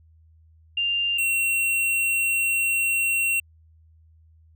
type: tone pair in turn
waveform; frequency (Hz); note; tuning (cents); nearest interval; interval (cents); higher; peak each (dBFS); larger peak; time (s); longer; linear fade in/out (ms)
sine / square; 2794 / 2730; F7 / F7; 0 / -40; unison; 40; first; -21; neither; 0.77-1.18 / 1.18-3.4; second; 5
effects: added 80 Hz sine -52 dBFS peak until 4.55 s